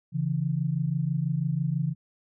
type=tone pair together; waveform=sine; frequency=138.72 / 164.81 Hz; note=C#3 / E3; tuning=+2 / 0 cents; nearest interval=minor third; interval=298 cents; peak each=-27 dBFS; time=0.12-1.95 s; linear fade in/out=50 ms; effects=none